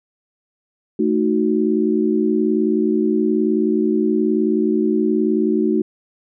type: chord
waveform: sine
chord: D# diminished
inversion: second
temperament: equal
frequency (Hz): 220 / 311.1 / 370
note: A3 / D#4 / F#4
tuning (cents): 0 / 0 / 0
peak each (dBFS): -19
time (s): 0.99-5.82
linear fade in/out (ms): 5
effects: none